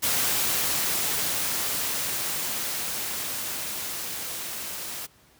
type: noise with level ramp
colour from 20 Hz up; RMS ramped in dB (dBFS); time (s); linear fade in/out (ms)
white; -24 to -35; 0.02-5.07; 20
effects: pink hiss -58 dBFS RMS until 5.39 s + high-pass 60 Hz 12 dB/octave